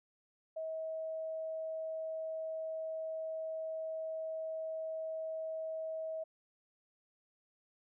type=tone; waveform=sine; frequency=640 Hz; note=D#5; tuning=49 cents sharp; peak=-37 dBFS; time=0.56-6.24 s; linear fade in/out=10 ms; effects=none